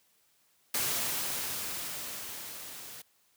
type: noise with level ramp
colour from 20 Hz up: white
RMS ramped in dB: -30 to -46 dBFS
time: 0.74-3.02 s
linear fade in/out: 5 ms
effects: white hiss -69 dBFS RMS until 3.36 s + high-pass 60 Hz 12 dB/octave